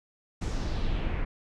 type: noise with low-pass filter sweep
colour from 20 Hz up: brown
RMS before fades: -29 dBFS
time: 0.41-1.25 s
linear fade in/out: 10 ms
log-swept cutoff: 7700 to 2000 Hz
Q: 2.2
effects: none